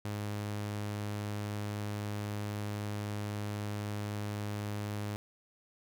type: tone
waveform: sawtooth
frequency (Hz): 103.83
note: G#2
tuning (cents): 0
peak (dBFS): -31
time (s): 0.05-5.16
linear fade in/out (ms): 0
effects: none